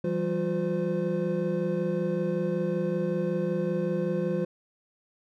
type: tone cluster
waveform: triangle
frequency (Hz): 166.6 / 191.9 / 356.1 / 512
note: E3 / G3 / F4 / C5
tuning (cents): +19 / -37 / +34 / -38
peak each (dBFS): -29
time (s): 0.04-4.45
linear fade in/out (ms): 5
effects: none